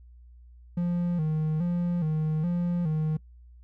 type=tone with vibrato; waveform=triangle; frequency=164.81 Hz; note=E3; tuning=in tune; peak=-22 dBFS; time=0.77-3.17 s; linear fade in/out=5 ms; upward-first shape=square; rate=1.2 Hz; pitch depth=100 cents each way; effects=noise-tail reverb RT60 0.1 s tail -23 dB re dry + added 60 Hz sine -48 dBFS peak until 3.63 s